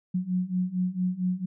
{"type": "beating tone pair", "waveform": "sine", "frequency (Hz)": [180, 184.4], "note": ["F#3", "F#3"], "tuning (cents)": [-47, -6], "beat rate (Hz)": 4.4, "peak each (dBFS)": [-29, -27], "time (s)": [0.14, 1.46], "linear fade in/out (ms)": 10, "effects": []}